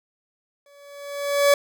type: tone with exponential growth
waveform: 40% pulse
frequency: 569 Hz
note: C#5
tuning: 45 cents sharp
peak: -11 dBFS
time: 0.66-1.54 s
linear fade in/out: 2 ms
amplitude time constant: 190 ms
effects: none